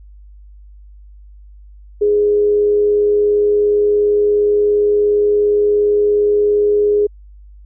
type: tone with amplitude modulation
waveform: sine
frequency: 415.3 Hz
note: G#4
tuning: in tune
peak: -9 dBFS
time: 2.01-7.07 s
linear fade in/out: 10 ms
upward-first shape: sine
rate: 97.2 Hz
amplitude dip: 25%
effects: added 50 Hz sine -37 dBFS peak until 7.65 s